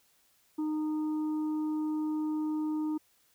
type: harmonic tone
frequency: 307.7 Hz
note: D#4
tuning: 19 cents flat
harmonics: 1 / 3 / 4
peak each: -29 / -45 / -53 dBFS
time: 0.58-2.98 s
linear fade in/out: 10 ms
effects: white hiss -68 dBFS RMS until 3.34 s